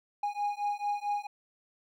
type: beating tone pair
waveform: triangle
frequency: 820 / 824.5 Hz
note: G#5 / G#5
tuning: -22 / -13 cents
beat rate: 4.5 Hz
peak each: -31 dBFS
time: 0.23-1.27 s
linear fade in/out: 5 ms
effects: none